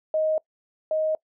sine tone pair in turn, 626 / 626 Hz, D#5 / D#5, +10 / +10 cents, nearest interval unison, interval 0 cents, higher neither, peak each -20 / -21 dBFS, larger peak first, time 0.14-0.38 / 0.91-1.15 s, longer neither, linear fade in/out 2 ms, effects noise-tail reverb RT60 0.1 s tail -23 dB re dry

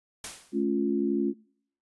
white noise with exponential decay, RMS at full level -34 dBFS, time 0.24-0.64 s, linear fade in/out 2 ms, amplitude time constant 85 ms
sine chord, A augmented, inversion none, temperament equal with one note detuned, 215.5 / 277.2 / 349.2 Hz, A3 / C#4 / E#4, -36 / 0 / 0 cents, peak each -28 dBFS, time 0.52-1.34 s, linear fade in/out 50 ms
effects noise-tail reverb RT60 0.6 s tail -24 dB re dry + resampled to 24000 Hz

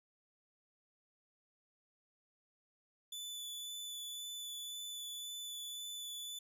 sawtooth tone with vibrato, 3480 Hz, A7, 20 cents flat, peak -40 dBFS, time 3.12-6.39 s, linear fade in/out 5 ms, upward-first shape sine, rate 1.9 Hz, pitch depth 10 cents each way, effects none

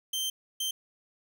sawtooth tone bursts at uneven times, 3129 Hz, G7, 4 cents flat, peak -26 dBFS, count 2, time 0.13-0.3 / 0.6-0.71 s, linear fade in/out 5 ms, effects none

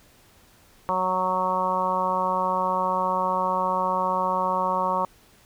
harmonic tone, 185 Hz, F#3, in tune, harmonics 1 / 2 / 3 / 4 / 5 / 6 / 7, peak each -34 / -37 / -29 / -33 / -25 / -26 / -37 dBFS, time 0.89-5.05 s, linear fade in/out 0 ms, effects pink hiss -56 dBFS RMS until 5.45 s

